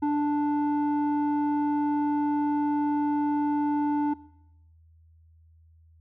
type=tone with low-pass filter; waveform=square; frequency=293.7 Hz; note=D4; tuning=in tune; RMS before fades=-25 dBFS; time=0.02-4.14 s; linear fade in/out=10 ms; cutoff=780 Hz; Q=2.1; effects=noise-tail reverb RT60 0.8 s tail -21 dB re dry + added 81 Hz sine -54 dBFS peak until 6 s